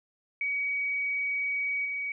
sine tone with level steps, 2262 Hz, C#7, 34 cents sharp, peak -27 / -30 dBFS, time 0.41-2.12 s, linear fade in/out 2 ms, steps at 1.85 s, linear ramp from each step 5 ms, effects none

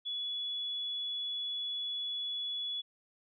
sine tone, 3404 Hz, G#7, 42 cents sharp, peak -34 dBFS, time 0.05-2.82 s, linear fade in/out 20 ms, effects none

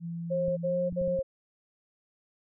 sine tone with pitch glide, 168.8 to 176.48 Hz, E3 to F3, +41 to +18 cents, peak -33 dBFS, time 0-1.19 s, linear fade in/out 50 ms, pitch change +77 cents, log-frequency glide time 0.65-0.79 s
sine tone bursts, 536 Hz, C5, 42 cents sharp, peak -26 dBFS, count 3, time 0.3-1.23 s, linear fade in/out 20 ms, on 270 ms, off 60 ms
clicks, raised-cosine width 5 ms, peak -28 dBFS, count 5, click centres 0.482 / 0.926 / 1.015 / 1.078 / 1.19 s
effects none

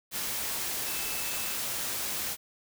sine tone in noise, 2627 Hz, E7, 7 cents flat, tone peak -42 dBFS, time 0.84-1.56 s, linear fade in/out 50 ms, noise white, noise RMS -33 dBFS, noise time 0.11-2.37 s, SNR -12 dB, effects none

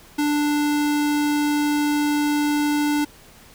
square tone, 294.5 Hz, D4, 5 cents sharp, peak -19 dBFS, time 0.18-3.05 s, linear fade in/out 10 ms, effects pink hiss -48 dBFS RMS until 3.54 s

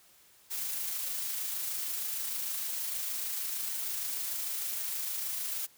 blue noise with amplitude modulation, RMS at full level -34 dBFS, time 0.5-5.67 s, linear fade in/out 20 ms, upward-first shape sine, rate 26.5 Hz, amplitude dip 25%, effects white hiss -61 dBFS RMS until 5.77 s

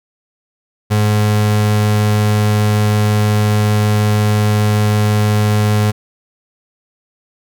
35% pulse tone, 105.5 Hz, G#2, 28 cents sharp, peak -9 dBFS, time 0.9-5.92 s, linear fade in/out 20 ms, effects none

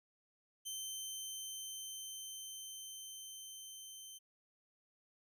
15% pulse tone with level ramp, 3100 Hz, G7, 20 cents flat, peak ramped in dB -34 to -43 dBFS, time 0.65-4.19 s, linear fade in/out 20 ms, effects none

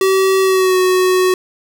square tone with pitch glide, 382.6 to 369.6 Hz, G4 to F#4, -42 to -2 cents, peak -11 dBFS, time 0.01-1.34 s, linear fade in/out 2 ms, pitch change -60 cents, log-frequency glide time 0.41-0.78 s, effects none

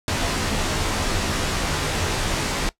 pink noise with comb filter, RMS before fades -23 dBFS, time 0.08-2.69 s, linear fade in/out 0 ms, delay 17 ms, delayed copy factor -0.85, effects noise-tail reverb RT60 0.1 s tail -18 dB re dry + low-pass 8000 Hz 12 dB/octave

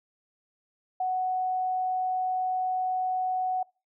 sine tone, 742 Hz, F#5, 5 cents sharp, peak -25 dBFS, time 1-3.63 s, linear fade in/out 5 ms, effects noise-tail reverb RT60 0.3 s tail -24 dB re dry

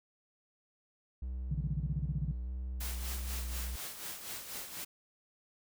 triangle tone with vibrato, 62 Hz, B1, 7 cents sharp, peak -34 dBFS, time 1.22-3.76 s, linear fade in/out 5 ms, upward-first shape square, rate 1.6 Hz, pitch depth 31 cents each way
sine tone bursts, 146.83 Hz, D3, in tune, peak -30 dBFS, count 13, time 1.51-2.314 s, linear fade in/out 5 ms, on 36 ms, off 28 ms
white noise with tremolo, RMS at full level -41 dBFS, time 2.8-4.85 s, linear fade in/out 10 ms, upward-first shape sine, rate 4.1 Hz, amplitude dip 55%
effects none

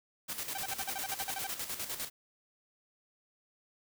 white noise with tremolo, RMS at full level -37 dBFS, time 0.28-2.1 s, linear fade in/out 20 ms, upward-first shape square, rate 9.9 Hz, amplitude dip 60%
sawtooth tone bursts, 778 Hz, G5, 13 cents flat, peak -32 dBFS, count 12, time 0.55-1.468 s, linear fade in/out 2 ms, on 27 ms, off 54 ms
effects none

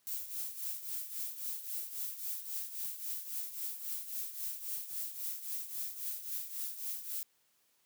violet noise with tremolo, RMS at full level -37 dBFS, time 0.07-7.23 s, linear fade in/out 0 ms, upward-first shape triangle, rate 3.7 Hz, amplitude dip 75%, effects white hiss -73 dBFS RMS until 7.85 s + high-pass 100 Hz 12 dB/octave

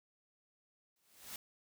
white noise with exponential growth, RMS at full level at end -43 dBFS, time 0.96-1.36 s, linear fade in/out 2 ms, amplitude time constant 86 ms, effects none

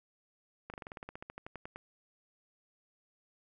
slowing click train, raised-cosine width 0.5 ms, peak -28 dBFS, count 17, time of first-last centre 0.7-1.76 s, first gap 38 ms, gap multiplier 1.07, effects none

